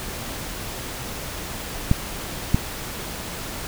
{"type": "clicks", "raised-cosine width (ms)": 5, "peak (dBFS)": -3, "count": 2, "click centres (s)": [1.914, 2.545], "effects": ["pink hiss -32 dBFS RMS until 3.67 s"]}